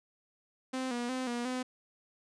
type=tone with pitch steps; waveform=sawtooth; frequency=259.4 / 240.7 / 257.5 / 239.7 / 254.1 Hz; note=C4 / B3 / C4 / A#3 / B3; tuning=-15 / -44 / -28 / +48 / +49 cents; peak=-29 dBFS; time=0.73-1.63 s; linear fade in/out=10 ms; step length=180 ms; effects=resampled to 22050 Hz